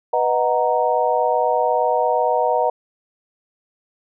sine chord, B major seventh, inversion none, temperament equal, 493.9 / 622.3 / 740 / 932.3 Hz, B4 / D#5 / F#5 / A#5, 0 / 0 / 0 / 0 cents, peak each -21 dBFS, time 0.13-2.7 s, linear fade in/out 5 ms, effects none

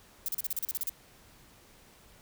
violet noise bursts, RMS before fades -32 dBFS, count 11, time 0.26-0.894 s, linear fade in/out 0 ms, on 24 ms, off 37 ms, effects pink hiss -58 dBFS RMS until 2.21 s

